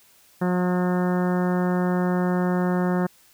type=harmonic tone; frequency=180 Hz; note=F#3; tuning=47 cents flat; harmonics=1 / 2 / 3 / 4 / 5 / 6 / 7 / 8 / 9 / 10; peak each=-21 / -27 / -31 / -33 / -35 / -37 / -38 / -39 / -40 / -41 dBFS; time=0.41-3.07 s; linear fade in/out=10 ms; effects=white hiss -56 dBFS RMS until 3.33 s